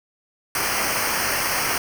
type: noise with comb filter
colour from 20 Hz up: pink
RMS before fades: -23 dBFS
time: 0.55-1.78 s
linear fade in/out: 2 ms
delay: 0.27 ms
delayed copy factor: -0.85
effects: none